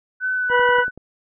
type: tone with vibrato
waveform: sine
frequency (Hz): 1503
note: F#6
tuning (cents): +27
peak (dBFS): -19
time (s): 0.2-0.91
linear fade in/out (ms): 50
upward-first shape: sine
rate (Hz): 2.7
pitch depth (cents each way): 12
type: harmonic tone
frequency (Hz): 490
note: B4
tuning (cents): -14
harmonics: 1 / 2 / 3 / 4 / 6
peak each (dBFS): -18 / -18 / -24 / -25 / -31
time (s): 0.49-0.85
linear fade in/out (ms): 50
type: click train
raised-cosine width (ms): 2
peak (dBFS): -25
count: 6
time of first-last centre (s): 0.5-0.976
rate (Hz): 10.5
effects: none